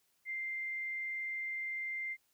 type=tone; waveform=sine; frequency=2093 Hz; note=C7; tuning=in tune; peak=-36 dBFS; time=0.25-2.17 s; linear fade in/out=50 ms; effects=white hiss -75 dBFS RMS until 2.33 s